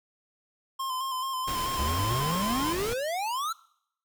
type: tone with vibrato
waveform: square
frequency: 1046.5 Hz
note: C6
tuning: in tune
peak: -30 dBFS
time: 0.79-2.73 s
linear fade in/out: 10 ms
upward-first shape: square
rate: 4.6 Hz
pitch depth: 34 cents each way
type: noise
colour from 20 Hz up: pink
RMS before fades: -35 dBFS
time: 1.47-2.94 s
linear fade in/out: 10 ms
type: exponential sweep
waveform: square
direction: up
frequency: 65.41 to 1380 Hz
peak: -29 dBFS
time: 1.78-3.53 s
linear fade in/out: 10 ms
effects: noise-tail reverb RT60 0.7 s tail -22 dB re dry